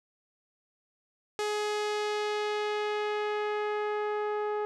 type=tone with low-pass filter sweep; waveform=sawtooth; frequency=420 Hz; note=G#4; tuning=19 cents sharp; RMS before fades=-31 dBFS; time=1.39-4.65 s; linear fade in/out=0 ms; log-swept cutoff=7600 to 1200 Hz; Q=0.92; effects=none